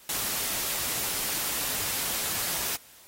white noise, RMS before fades -30 dBFS, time 0.09-2.76 s, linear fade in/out 2 ms, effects white hiss -53 dBFS RMS until 3.07 s + AAC 48 kbps

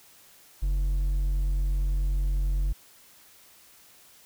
triangle tone with hard clipping, 45.47 Hz, F#1, 29 cents flat, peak -24 dBFS, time 0.62-2.73 s, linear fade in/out 10 ms, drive 7 dB, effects white hiss -55 dBFS RMS until 4.25 s

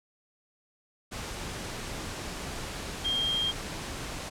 sine tone in noise, 3208 Hz, G7, 39 cents sharp, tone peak -26 dBFS, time 3.04-3.52 s, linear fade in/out 20 ms, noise pink, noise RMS -37 dBFS, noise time 1.11-4.3 s, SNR +8 dB, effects low-pass 9000 Hz 12 dB/octave

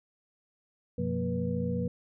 sine tone cluster, 94.6 / 126.5 / 179.3 / 233.9 / 487 Hz, F#2 / B2 / F3 / A#3 / B4, +39 / +42 / +46 / +6 / -24 cents, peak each -36 / -36 / -32 / -35 / -35 dBFS, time 0.98-1.88 s, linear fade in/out 5 ms, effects none

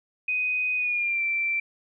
sine tone with pitch glide, 2499 to 2345 Hz, D#7 to D7, +7 to -3 cents, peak -23 dBFS, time 0.28-1.6 s, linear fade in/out 5 ms, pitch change -110 cents, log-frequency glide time 0.76-1.22 s, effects none

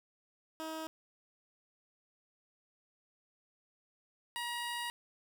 15% pulse tone pair in turn, 318.2 / 953.5 Hz, D#4 / A#5, +39 / +39 cents, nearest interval octave + perfect fifth, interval 1900 cents, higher second, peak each -33 / -30 dBFS, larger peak second, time 0.6-0.87 / 4.36-4.9 s, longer second, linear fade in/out 0 ms, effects none

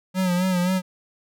square tone with vibrato, 182.1 Hz, F#3, 27 cents flat, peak -20 dBFS, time 0.14-0.82 s, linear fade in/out 50 ms, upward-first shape sine, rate 3.8 Hz, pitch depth 57 cents each way, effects none

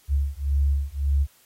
sine beating tone pair, 69.3 / 71.1 Hz, C#2 / C#2, 0 / +45 cents, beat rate 1.8 Hz, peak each -23 dBFS, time 0.08-1.27 s, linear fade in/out 50 ms, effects white hiss -58 dBFS RMS until 1.45 s + AAC 48 kbps

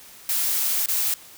blue noise with dropouts, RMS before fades -23 dBFS, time 0.29-1.14 s, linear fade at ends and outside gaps 2 ms, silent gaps 0.86-0.885 s, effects white hiss -46 dBFS RMS until 1.37 s

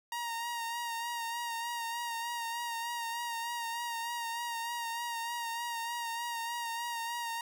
sawtooth tone with vibrato, 936 Hz, A#5, 7 cents sharp, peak -31 dBFS, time 0.12-7.41 s, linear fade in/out 2 ms, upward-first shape sine, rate 3.3 Hz, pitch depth 32 cents each way, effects none

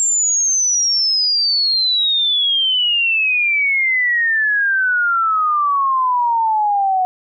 sine exponential sweep, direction down, 7459 to 734 Hz, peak -13 dBFS, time 0-7.05 s, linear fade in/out 0 ms, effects none

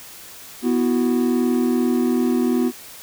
triangle chord, B suspended fourth, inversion none, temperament equal, 246.9 / 329.6 / 370 Hz, B3 / E4 / F#4, 0 / 0 / 0 cents, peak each -16 / -22 / -21 dBFS, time 0.62-2.72 s, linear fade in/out 50 ms, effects white hiss -40 dBFS RMS until 3.02 s

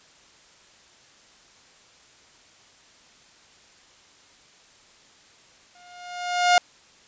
sawtooth tone with exponential growth, 712 Hz, F5, 33 cents sharp, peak -9 dBFS, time 5.75-6.58 s, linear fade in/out 1 ms, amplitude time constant 180 ms, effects white hiss -54 dBFS RMS until 7.07 s + resampled to 16000 Hz

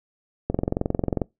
click train, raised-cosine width 2 ms, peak -9 dBFS, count 17, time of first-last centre 0.5-1.217 s, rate 22.3 Hz, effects noise-tail reverb RT60 0.2 s tail -24 dB re dry

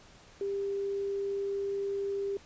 sine tone, 397.4 Hz, G4, 24 cents sharp, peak -30 dBFS, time 0.41-2.37 s, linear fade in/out 2 ms, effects pink hiss -56 dBFS RMS until 2.45 s + resampled to 16000 Hz

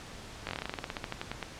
slowing click train, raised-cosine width 0.3 ms, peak -18 dBFS, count 19, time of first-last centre 0.47-1.428 s, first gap 19 ms, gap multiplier 1.11, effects pink hiss -46 dBFS RMS until 1.59 s + low-pass 7000 Hz 12 dB/octave

